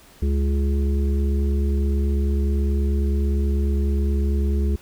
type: harmonic tone with a mistuned harmonic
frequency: 69.3 Hz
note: C#2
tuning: in tune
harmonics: 1 / 3 / 5 / 6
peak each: -18 / -28 / -32 / -34 dBFS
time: 0.22-4.76 s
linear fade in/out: 5 ms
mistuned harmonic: 1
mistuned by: +37 cents
effects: pink hiss -50 dBFS RMS until 4.81 s